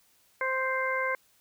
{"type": "harmonic tone", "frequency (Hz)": 523, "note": "C5", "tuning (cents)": -1, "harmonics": [1, 2, 3, 4], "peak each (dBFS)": [-32, -32, -32, -32], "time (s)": [0.41, 1.15], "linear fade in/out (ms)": 2, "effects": ["white hiss -65 dBFS RMS until 1.4 s"]}